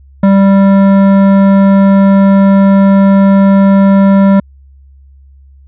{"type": "tone with hard clipping", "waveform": "sine", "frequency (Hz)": 196, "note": "G3", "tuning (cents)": 0, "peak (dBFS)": -5, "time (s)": [0.23, 4.4], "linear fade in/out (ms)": 5, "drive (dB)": 13, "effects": ["added 68 Hz sine -36 dBFS peak until 5.67 s", "resampled to 8000 Hz"]}